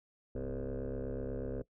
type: tone with frequency modulation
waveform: sine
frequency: 254.5 Hz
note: C4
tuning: 48 cents flat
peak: -33 dBFS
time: 0.35-1.62 s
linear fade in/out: 5 ms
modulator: 68.2 Hz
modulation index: 4.2
effects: noise-tail reverb RT60 0.1 s tail -20 dB re dry + tanh soft clip ceiling -34 dBFS